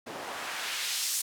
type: noise with band-pass filter sweep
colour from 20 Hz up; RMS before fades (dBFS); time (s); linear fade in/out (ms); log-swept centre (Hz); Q
white; -34; 0.06-1.22; 10; 390 to 8400; 0.89
effects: none